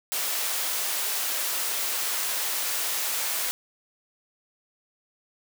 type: high-pass noise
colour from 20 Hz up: white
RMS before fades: -28 dBFS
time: 0.12-3.51 s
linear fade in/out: 0 ms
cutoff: 500 Hz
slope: 12 dB/octave
effects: none